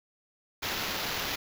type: noise with sample-and-hold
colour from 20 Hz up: violet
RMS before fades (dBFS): -33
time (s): 0.62-1.36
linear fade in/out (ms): 10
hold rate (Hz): 8820
effects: none